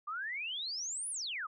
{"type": "exponential two-way sweep", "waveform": "sine", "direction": "up then down", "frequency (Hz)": [1165, 10548, 1165], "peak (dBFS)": -36, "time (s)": [0.07, 1.47], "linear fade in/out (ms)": 10, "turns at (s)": 1.1, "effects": []}